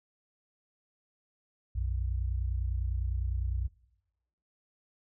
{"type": "tone pair together", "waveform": "sine", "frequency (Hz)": [60.07, 90], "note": ["B1", "F#2"], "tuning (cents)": [-47, -47], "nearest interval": "perfect fifth", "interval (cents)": 700, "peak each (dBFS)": [-30, -34], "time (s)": [1.75, 3.68], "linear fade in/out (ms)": 10, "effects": ["noise-tail reverb RT60 0.9 s tail -20 dB re dry"]}